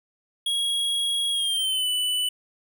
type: tone with pitch glide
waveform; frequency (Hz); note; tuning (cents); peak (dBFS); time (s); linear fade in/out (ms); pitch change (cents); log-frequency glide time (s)
square; 3309 to 2982; G#7 to F#7; -7 to +13; -23; 0.46-2.29; 5; -180; 1.31-1.88
effects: none